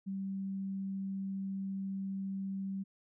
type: tone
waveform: sine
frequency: 193.9 Hz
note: G3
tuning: 19 cents flat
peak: -35 dBFS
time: 0.06-2.84 s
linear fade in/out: 20 ms
effects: none